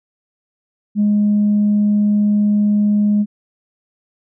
sine tone, 207.7 Hz, G#3, in tune, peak -10 dBFS, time 0.95-3.26 s, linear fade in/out 50 ms, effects tanh soft clip ceiling -8 dBFS

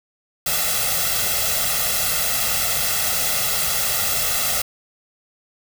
white noise with comb filter, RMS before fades -21 dBFS, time 0.46-4.62 s, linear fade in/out 5 ms, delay 1.5 ms, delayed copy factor +0.85, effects none

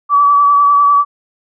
sine tone with vibrato, 1148 Hz, D6, 40 cents flat, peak -6 dBFS, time 0.09-1.05 s, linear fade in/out 50 ms, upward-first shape triangle, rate 10 Hz, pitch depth 26 cents each way, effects none

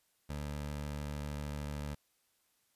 20% pulse tone, 73.2 Hz, D2, 5 cents flat, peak -33 dBFS, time 0.29-1.95 s, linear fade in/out 10 ms, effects white hiss -75 dBFS RMS until 2.75 s + resampled to 32000 Hz

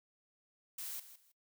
blue noise with echo, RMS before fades -43 dBFS, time 0.78-1 s, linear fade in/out 5 ms, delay 160 ms, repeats 2, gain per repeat -13 dB, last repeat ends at 1.32 s, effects noise-tail reverb RT60 0.1 s tail -20 dB re dry

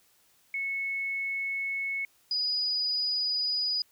sine tone pair in turn, 2200 / 4939 Hz, C#7 / D#8, -14 / -14 cents, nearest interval octave + major second, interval 1400 cents, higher second, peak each -29 / -26 dBFS, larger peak second, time 0.54-2.05 / 2.31-3.82 s, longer neither, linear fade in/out 2 ms, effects white hiss -65 dBFS RMS until 3.91 s

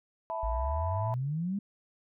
sine chord, E suspended fourth, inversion none, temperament equal, 659.3 / 880 / 987.8 Hz, E5 / A5 / B5, 0 / 0 / 0 cents, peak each -35 / -37 / -36 dBFS, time 0.3-1.14 s, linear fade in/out 0 ms
sine exponential sweep, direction up, 51.91 to 207 Hz, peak -29 dBFS, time 0.43-1.59 s, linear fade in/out 5 ms
effects tanh soft clip ceiling -18 dBFS

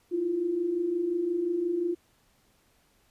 sine tone pair together, 322.7 / 348.4 Hz, E4 / F4, -37 / -4 cents, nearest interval minor second, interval 133 cents, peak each -34 / -26 dBFS, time 0.11-1.95 s, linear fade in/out 20 ms, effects pink hiss -66 dBFS RMS until 3.1 s + resampled to 32000 Hz

